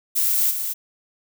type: noise with echo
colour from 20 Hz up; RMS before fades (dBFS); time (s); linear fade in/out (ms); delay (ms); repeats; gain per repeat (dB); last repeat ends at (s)
violet; -20; 0.15-0.52; 20; 220; 1; -6; 0.74
effects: none